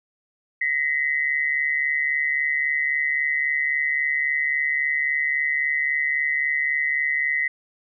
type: tone pair together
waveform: sine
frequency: 1887.3 / 2031 Hz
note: A#6 / B6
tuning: +21 / +48 cents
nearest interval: minor second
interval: 127 cents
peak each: -24 / -22 dBFS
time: 0.61-7.48 s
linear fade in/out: 5 ms
effects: none